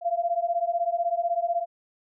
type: beating tone pair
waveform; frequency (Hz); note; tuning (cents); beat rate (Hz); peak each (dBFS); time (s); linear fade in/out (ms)
sine; 679 / 695; F5 / F5; -49 / -9; 16; -26; 0.01-1.66; 50
effects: none